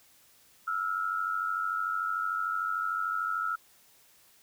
sine tone pair together, 1318.5 / 1411.9 Hz, E6 / F6, 0 / +18 cents, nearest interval minor second, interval 118 cents, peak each -30 / -33 dBFS, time 0.67-3.56 s, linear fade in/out 10 ms, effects white hiss -61 dBFS RMS until 4.42 s

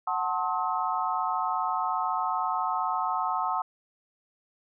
sine chord, F# diminished seventh, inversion none, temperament just, 740 / 888 / 1065.6 / 1278.7 Hz, F#5 / A5 / C6 / Eb6, 0 / +16 / +31 / +47 cents, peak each -31 dBFS, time 0.07-3.62 s, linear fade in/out 5 ms, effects none

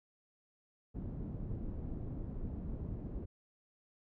pink low-pass noise, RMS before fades -41 dBFS, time 0.94-3.26 s, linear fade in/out 20 ms, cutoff 270 Hz, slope 12 dB/octave, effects none

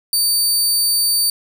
20% pulse tone, 4600 Hz, D8, 37 cents flat, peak -8 dBFS, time 0.13-1.3 s, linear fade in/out 2 ms, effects none

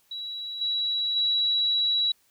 sine tone with level steps, 3905 Hz, B7, 20 cents flat, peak -32 / -24 / -21 dBFS, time 0.11-2.12 s, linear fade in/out 5 ms, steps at 0.61 / 1.16 s, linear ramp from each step 5 ms, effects white hiss -65 dBFS RMS until 2.3 s

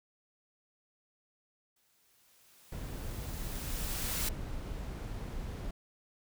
white noise with exponential growth, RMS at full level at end -34 dBFS, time 1.76-4.29 s, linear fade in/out 5 ms, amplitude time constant 550 ms
brown noise, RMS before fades -39 dBFS, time 2.72-5.71 s, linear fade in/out 5 ms
effects none

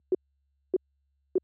sine tone bursts, 370 Hz, F#4, in tune, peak -19 dBFS, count 3, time 0.12-1.381 s, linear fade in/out 2 ms, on 27 ms, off 590 ms, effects added 69 Hz sine -52 dBFS peak until 1.43 s + high-pass 200 Hz 12 dB/octave

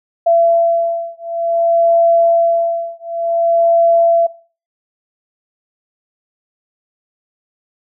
sine beating tone pair, 674 / 674.55 Hz, E5 / E5, +38 / +40 cents, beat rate 0.55 Hz, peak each -14 dBFS, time 0.26-4.27 s, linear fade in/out 10 ms, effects noise-tail reverb RT60 0.4 s tail -18 dB re dry

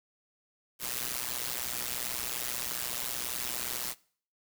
white noise with amplitude modulation, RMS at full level -31 dBFS, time 0.79-3.95 s, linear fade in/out 50 ms, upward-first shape sine, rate 123 Hz, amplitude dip 95%, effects noise-tail reverb RT60 0.5 s tail -22 dB re dry

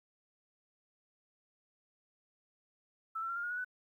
sine tone with pitch steps, 1318.5 / 1346.2 / 1374.5 / 1403.4 / 1432.9 / 1463 / 1493.7 Hz, E6 / E6 / F6 / F6 / F6 / F#6 / F#6, 0 / +36 / -28 / +8 / +44 / -20 / +16 cents, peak -35 dBFS, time 3.15-3.647 s, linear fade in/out 10 ms, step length 71 ms, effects 12-bit

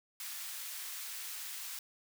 white high-pass noise, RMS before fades -43 dBFS, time 0.2-1.79 s, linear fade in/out 2 ms, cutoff 1300 Hz, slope 12 dB/octave, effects none

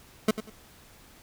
25% pulse tone with echo, 216.5 Hz, A3, 28 cents flat, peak -15 dBFS, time 0.28-0.31 s, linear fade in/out 5 ms, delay 95 ms, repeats 2, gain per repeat -12 dB, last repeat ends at 0.5 s, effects pink hiss -54 dBFS RMS until 1.22 s

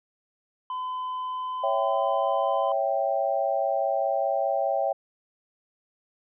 triangle tone with pitch glide, 1015 to 1021.5 Hz, B5 to C6, +47 to -42 cents, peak -27 dBFS, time 0.7-2.72 s, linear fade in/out 2 ms, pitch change +11 cents, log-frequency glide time 1.12-2.54 s
sine chord, C# diminished, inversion none, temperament equal, 554.4 / 659.3 / 784 Hz, C#5 / E5 / G5, 0 / 0 / 0 cents, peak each -27 dBFS, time 1.63-4.93 s, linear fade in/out 10 ms
effects resampled to 8000 Hz

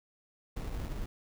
brown noise with sample-and-hold, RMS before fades -37 dBFS, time 0.56-1.06 s, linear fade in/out 5 ms, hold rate 1575 Hz, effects none

